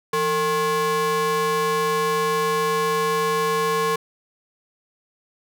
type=ring-modulated tone; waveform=square; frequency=311.1 Hz; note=D#4; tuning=in tune; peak=-17 dBFS; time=0.13-3.96 s; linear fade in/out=5 ms; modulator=763 Hz; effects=none